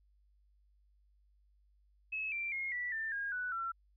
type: tone with pitch steps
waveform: sine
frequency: 2584 / 2356 / 2148 / 1958.3 / 1785.4 / 1627.8 / 1484.1 / 1353.1 Hz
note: E7 / D7 / C7 / B6 / A6 / G#6 / F#6 / E6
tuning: -35 / +5 / +45 / -15 / +25 / -35 / +5 / +45 cents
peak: -35 dBFS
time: 2.12-3.72 s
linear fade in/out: 10 ms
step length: 200 ms
effects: added 50 Hz sine -66 dBFS peak until 3.96 s